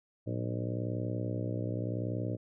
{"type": "harmonic tone with a mistuned harmonic", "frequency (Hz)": 60.8, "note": "B1", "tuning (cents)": -26, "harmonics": [2, 3, 4, 5, 6, 7, 8, 9, 10], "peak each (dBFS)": [-34, -41, -43, -40, -45, -47, -45, -44, -46], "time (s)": [0.26, 2.37], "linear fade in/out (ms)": 20, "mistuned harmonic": 2, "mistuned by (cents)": -140, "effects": []}